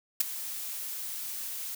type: noise with ADSR envelope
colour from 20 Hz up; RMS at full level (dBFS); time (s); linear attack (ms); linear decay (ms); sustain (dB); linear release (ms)
blue; -21; 0.2-1.75; 8; 10; -16; 4
effects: none